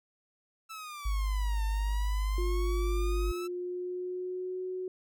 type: exponential two-way sweep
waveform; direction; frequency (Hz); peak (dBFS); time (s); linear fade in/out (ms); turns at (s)
sawtooth; down then up; 1329 to 897 to 1329; -37; 0.69-3.48; 20; 1.64
type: tone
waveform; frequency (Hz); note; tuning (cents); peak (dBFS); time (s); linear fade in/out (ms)
sine; 51; G#1; -31; -27; 1.05-3.32; 10
type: tone with pitch glide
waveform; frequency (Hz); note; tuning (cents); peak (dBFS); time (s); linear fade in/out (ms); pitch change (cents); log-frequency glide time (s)
sine; 352.9 to 369.4; F4 to F#4; +18 to -3; -33; 2.38-4.88; 2; +79; 3.22-4.61
effects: none